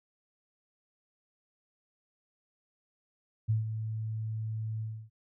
sine tone with ADSR envelope, 110 Hz, A2, in tune, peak -23 dBFS, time 3.48-5.1 s, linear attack 21 ms, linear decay 140 ms, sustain -9 dB, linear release 290 ms, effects none

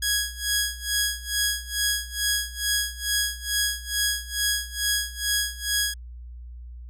10% pulse tone with tremolo, 1661.2 Hz, G#6, in tune, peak -12 dBFS, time 0.02-5.94 s, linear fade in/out 5 ms, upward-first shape sine, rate 2.3 Hz, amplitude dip 90%, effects added 60 Hz sine -37 dBFS peak until 6.89 s

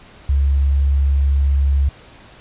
sine tone, 69.3 Hz, C#2, in tune, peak -12 dBFS, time 0.29-1.89 s, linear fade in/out 5 ms, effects pink hiss -44 dBFS RMS until 2.4 s + resampled to 8000 Hz

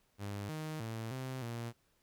sawtooth tone with pitch steps, 101.4 / 155.8 / 112.3 / 130.3 / 117.3 Hz, G#2 / D#3 / A2 / C3 / A#2, -41 / +3 / +36 / -7 / +11 cents, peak -35 dBFS, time 0.18-1.73 s, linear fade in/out 50 ms, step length 310 ms, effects pink hiss -74 dBFS RMS until 2.02 s

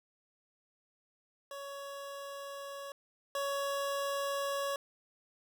25% pulse tone pair in turn, 559 / 559 Hz, C#5 / C#5, +14 / +14 cents, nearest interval unison, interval 0 cents, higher neither, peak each -38 / -29 dBFS, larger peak second, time 1.51-2.92 / 3.35-4.76 s, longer neither, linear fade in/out 2 ms, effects none

